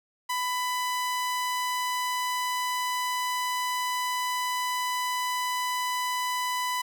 sawtooth tone, 997 Hz, B5, 16 cents sharp, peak -23 dBFS, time 0.29-6.82 s, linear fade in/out 10 ms, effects none

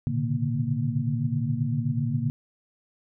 sine tone cluster, 113 / 124 / 140.8 / 148.5 / 233.7 Hz, A2 / B2 / C#3 / D3 / A#3, +47 / +7 / +27 / +20 / +5 cents, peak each -30 dBFS, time 0.07-2.3 s, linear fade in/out 0 ms, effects none

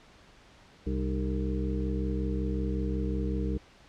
harmonic tone with a mistuned harmonic, 65.41 Hz, C2, in tune, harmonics 1 / 2 / 3 / 5 / 6 / 7, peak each -30 / -38 / -34 / -36 / -41 / -39 dBFS, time 0.86-3.58 s, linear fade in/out 10 ms, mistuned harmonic 5, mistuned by -120 cents, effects pink hiss -56 dBFS RMS until 3.88 s + low-pass 5000 Hz 12 dB/octave

